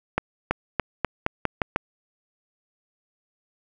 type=accelerating click train; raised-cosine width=0.5 ms; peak=-6 dBFS; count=8; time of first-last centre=0.18-1.761 s; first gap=330 ms; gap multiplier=0.87; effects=none